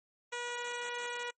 10% pulse tone, 483 Hz, B4, 39 cents flat, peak -28 dBFS, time 0.32-1.31 s, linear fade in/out 10 ms, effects noise-tail reverb RT60 0.1 s tail -24 dB re dry + MP3 32 kbps

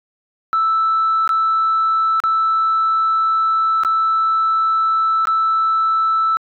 sine tone with dropouts, 1318.5 Hz, E6, in tune, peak -12 dBFS, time 0.53-6.37 s, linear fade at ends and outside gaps 0 ms, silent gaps 1.276-1.292 / 2.201-2.238 / 3.835-3.849 / 5.254-5.272 s, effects tanh soft clip ceiling -10 dBFS

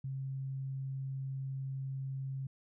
sine tone, 134.4 Hz, C3, 47 cents sharp, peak -36 dBFS, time 0.04-2.47 s, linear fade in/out 5 ms, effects none

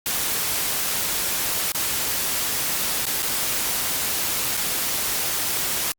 white noise with dropouts, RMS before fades -24 dBFS, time 0.06-5.92 s, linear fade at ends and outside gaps 1 ms, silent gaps 1.72-1.747 / 3.055-3.066 / 3.223-3.228 / 4.57-4.574 s, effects Opus 48 kbps

